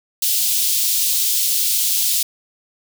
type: high-pass noise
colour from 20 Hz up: white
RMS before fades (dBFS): -18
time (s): 0.22-2.23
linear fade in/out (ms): 5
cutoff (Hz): 3200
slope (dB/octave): 24
effects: none